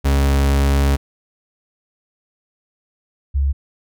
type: tone pair in turn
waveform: 40% pulse / sine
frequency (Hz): 69.3 / 69.3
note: C#2 / C#2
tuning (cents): 0 / 0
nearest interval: unison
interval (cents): 0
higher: neither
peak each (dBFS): -12 / -14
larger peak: first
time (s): 0.04-0.97 / 3.34-3.53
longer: first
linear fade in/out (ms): 20
effects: none